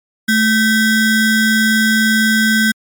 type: ring-modulated tone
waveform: square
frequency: 880 Hz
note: A5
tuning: in tune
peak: -8 dBFS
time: 0.28-2.72 s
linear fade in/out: 10 ms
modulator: 661 Hz
effects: MP3 96 kbps